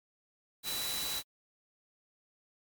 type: tone in noise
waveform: sine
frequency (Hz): 3951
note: B7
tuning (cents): 0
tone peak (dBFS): -37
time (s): 0.63-1.23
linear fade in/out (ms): 50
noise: white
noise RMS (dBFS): -37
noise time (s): 0.63-1.23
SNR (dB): -3
effects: MP3 96 kbps